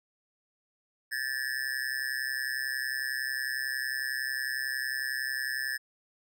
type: tone with amplitude modulation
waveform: square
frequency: 1733 Hz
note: A6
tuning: 27 cents flat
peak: -27 dBFS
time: 1.11-5.78 s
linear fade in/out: 20 ms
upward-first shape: sine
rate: 131 Hz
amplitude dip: 100%
effects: none